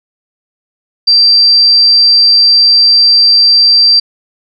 sine tone, 4699 Hz, D8, in tune, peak -3 dBFS, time 1.07-4 s, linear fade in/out 10 ms, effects none

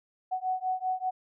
sine beating tone pair, 742 / 747.1 Hz, F#5 / F#5, +5 / +17 cents, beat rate 5.1 Hz, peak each -31 dBFS, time 0.31-1.11 s, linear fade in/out 20 ms, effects none

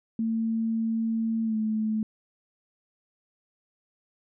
sine tone with pitch glide, 225.2 to 217.4 Hz, A3 to A3, +40 to -21 cents, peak -24 dBFS, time 0.19-2.03 s, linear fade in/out 2 ms, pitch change -61 cents, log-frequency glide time 1.44-1.56 s, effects none

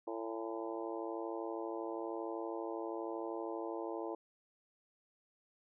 harmonic tone with a mistuned harmonic, 112.6 Hz, A2, 40 cents sharp, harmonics 3 / 4 / 5 / 6 / 7 / 8 / 9, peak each -42 / -44 / -46 / -48 / -49 / -50 / -51 dBFS, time 0.07-4.15 s, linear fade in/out 5 ms, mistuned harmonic 7, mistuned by +68 cents, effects none

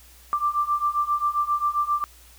sine beating tone pair, 1174.7 / 1182.2 Hz, D6 / D6, 0 / +11 cents, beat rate 7.5 Hz, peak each -25 / -23 dBFS, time 0.33-2.04 s, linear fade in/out 0 ms, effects added 60 Hz sine -51 dBFS peak until 2.38 s + white hiss -52 dBFS RMS until 2.38 s

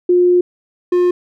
sine / triangle tone pair in turn, 356.5 / 356.5 Hz, F4 / F4, +36 / +36 cents, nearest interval unison, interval 0 cents, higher neither, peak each -8 dBFS, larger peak neither, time 0.09-0.41 / 0.92-1.11 s, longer first, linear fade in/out 5 ms, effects none

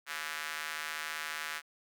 square tone with high-pass filter, 77.4 Hz, D#2, 9 cents flat, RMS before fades -39 dBFS, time 0.06-1.62 s, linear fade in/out 50 ms, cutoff 1600 Hz, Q 1.8, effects none

